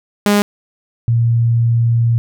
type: tone pair in turn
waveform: sawtooth / sine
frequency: 205.3 / 116.76 Hz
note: G#3 / A#2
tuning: -20 / +3 cents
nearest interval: minor seventh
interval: 977 cents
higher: first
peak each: -6 / -10 dBFS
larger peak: first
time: 0.26-0.42 / 1.08-2.18 s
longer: second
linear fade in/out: 0 ms
effects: none